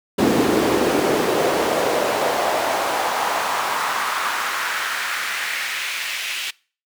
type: noise with high-pass filter sweep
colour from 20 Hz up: brown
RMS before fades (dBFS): -21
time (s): 0.18-6.51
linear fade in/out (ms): 10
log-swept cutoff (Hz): 290 to 2700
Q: 2
effects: noise-tail reverb RT60 0.4 s tail -24 dB re dry